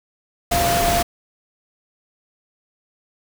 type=tone in noise; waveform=sine; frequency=692 Hz; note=F5; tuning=16 cents flat; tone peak=-18 dBFS; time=0.51-1.03 s; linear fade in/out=10 ms; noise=pink; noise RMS=-21 dBFS; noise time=0.51-1.03 s; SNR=0 dB; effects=none